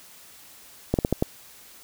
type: slowing click train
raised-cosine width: 2 ms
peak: -7 dBFS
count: 5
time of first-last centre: 0.94-1.225 s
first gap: 48 ms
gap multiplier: 1.27
effects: white hiss -49 dBFS RMS until 1.83 s